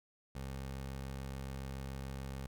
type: tone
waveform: 20% pulse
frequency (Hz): 67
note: C2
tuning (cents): +42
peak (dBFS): -36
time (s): 0.35-2.47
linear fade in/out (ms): 5
effects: none